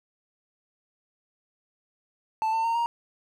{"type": "tone with pitch steps", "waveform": "triangle", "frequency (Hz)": [881, 899.5, 918.4, 937.7], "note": ["A5", "A5", "A#5", "A#5"], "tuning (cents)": [2, 38, -26, 10], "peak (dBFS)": -21, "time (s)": [2.42, 2.86], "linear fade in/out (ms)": 0, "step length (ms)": 110, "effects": []}